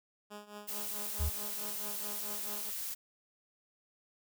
10% pulse tone with tremolo, 207.7 Hz, G#3, in tune, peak -35 dBFS, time 0.3-2.71 s, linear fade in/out 20 ms, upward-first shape triangle, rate 4.6 Hz, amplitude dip 85%
blue noise, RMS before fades -39 dBFS, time 0.67-2.95 s, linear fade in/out 20 ms
sine tone, 75 Hz, D2, 37 cents sharp, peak -29 dBFS, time 1.19-1.3 s, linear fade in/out 20 ms
effects none

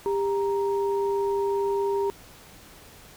sine tone pair together, 398 / 935.2 Hz, G4 / A#5, +26 / +5 cents, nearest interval octave + minor third, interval 1479 cents, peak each -23 / -30 dBFS, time 0.06-2.1 s, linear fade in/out 0 ms, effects pink hiss -49 dBFS RMS until 3.16 s

